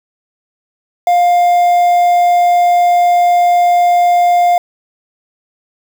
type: tone with quantisation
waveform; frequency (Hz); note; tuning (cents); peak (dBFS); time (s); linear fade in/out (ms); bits
triangle; 704; F5; +14; -5; 1.07-4.58; 2; 5
effects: none

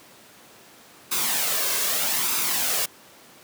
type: noise with flanger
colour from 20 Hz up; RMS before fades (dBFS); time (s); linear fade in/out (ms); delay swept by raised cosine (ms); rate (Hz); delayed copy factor
white; -24; 1.11-2.86; 10; 0.8 to 1.9; 0.81; +0.5
effects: pink hiss -49 dBFS RMS until 3.43 s + high-pass 200 Hz 12 dB/octave

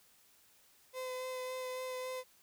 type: tone with vibrato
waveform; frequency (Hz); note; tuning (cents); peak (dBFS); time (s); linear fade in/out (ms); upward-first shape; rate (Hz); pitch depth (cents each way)
35% pulse; 511; C5; -41; -37; 0.93-2.24; 50; sine; 3.6; 12
effects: white hiss -66 dBFS RMS until 2.42 s

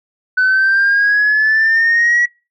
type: exponential sweep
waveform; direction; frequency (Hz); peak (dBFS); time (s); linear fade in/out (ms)
sine; up; 1500 to 1934; -8; 0.37-2.26; 10
effects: noise-tail reverb RT60 0.3 s tail -26 dB re dry + tanh soft clip ceiling -7 dBFS

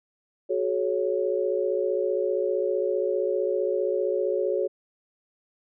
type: chord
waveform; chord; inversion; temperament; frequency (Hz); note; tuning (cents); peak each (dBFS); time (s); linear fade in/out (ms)
sine; F# suspended second; none; equal with one note detuned; 370 / 425.3 / 554.4; F#4 / G#4 / C#5; 0 / +41 / 0; -27; 0.49-4.68; 20
effects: none

